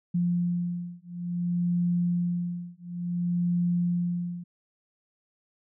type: beating tone pair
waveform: sine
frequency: 174.61 / 175.18 Hz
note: F3 / F3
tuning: 0 / +6 cents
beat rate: 0.57 Hz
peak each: -28 dBFS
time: 0.14-4.44 s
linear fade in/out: 10 ms
effects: none